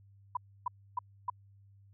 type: tone bursts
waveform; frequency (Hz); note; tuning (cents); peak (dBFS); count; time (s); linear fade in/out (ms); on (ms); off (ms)
sine; 987.8; B5; 0; -29; 4; 0.35-1.3; 5; 20; 290
effects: added 99 Hz sine -57 dBFS peak until 1.93 s